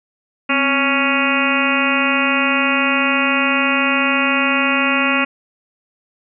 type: harmonic tone with a mistuned harmonic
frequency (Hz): 278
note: C#4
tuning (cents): +5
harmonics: 1 / 2 / 3 / 4 / 5 / 6 / 7 / 8 / 9 / 10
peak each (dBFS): -20 / -25 / -28 / -23 / -22 / -29 / -24 / -25 / -20 / -23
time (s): 0.49-5.25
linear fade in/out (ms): 10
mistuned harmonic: 1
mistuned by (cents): -96
effects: none